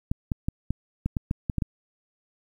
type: clicks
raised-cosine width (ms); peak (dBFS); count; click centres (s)
5; -13; 10; 0.115 / 0.318 / 0.485 / 0.706 / 1.06 / 1.168 / 1.311 / 1.498 / 1.583 / 1.622
effects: 9-bit